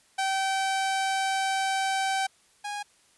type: tone pair in turn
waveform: sawtooth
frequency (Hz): 772 / 822.9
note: G5 / G#5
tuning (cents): -27 / -16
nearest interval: minor second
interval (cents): 111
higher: second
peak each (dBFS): -21 / -28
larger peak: first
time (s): 0.18-2.27 / 2.64-2.83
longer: first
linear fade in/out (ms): 10
effects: white hiss -62 dBFS RMS until 3.17 s + resampled to 24000 Hz